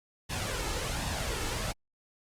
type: noise with flanger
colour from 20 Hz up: pink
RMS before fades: -33 dBFS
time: 0.29-1.73 s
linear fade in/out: 20 ms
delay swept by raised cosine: 1.1 to 2.3 ms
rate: 1.3 Hz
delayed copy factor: +0.5
effects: low-pass 10000 Hz 12 dB/octave + Opus 48 kbps